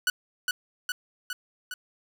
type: tone with echo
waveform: sawtooth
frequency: 1480 Hz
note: F#6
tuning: in tune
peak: -18 dBFS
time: 0.07-0.1 s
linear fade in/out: 2 ms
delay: 410 ms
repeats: 4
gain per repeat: -3 dB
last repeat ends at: 1.74 s
effects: none